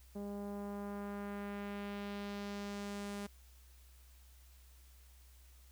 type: tone with low-pass filter sweep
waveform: sawtooth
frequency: 202.5 Hz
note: G#3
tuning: 43 cents flat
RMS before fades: -43 dBFS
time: 0.15-3.27 s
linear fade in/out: 10 ms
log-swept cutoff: 590 to 11000 Hz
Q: 1.1
effects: added 63 Hz sine -58 dBFS peak until 5.71 s + white hiss -67 dBFS RMS until 5.71 s